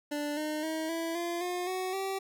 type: tone with pitch steps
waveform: 25% pulse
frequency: 293.7 / 305.5 / 317.7 / 330.4 / 343.7 / 357.4 / 371.8 / 386.6 Hz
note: D4 / D#4 / D#4 / E4 / F4 / F4 / F#4 / G4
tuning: 0 / -32 / +36 / +4 / -28 / +40 / +8 / -24 cents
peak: -28 dBFS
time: 0.11-2.19 s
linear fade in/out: 10 ms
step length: 260 ms
effects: none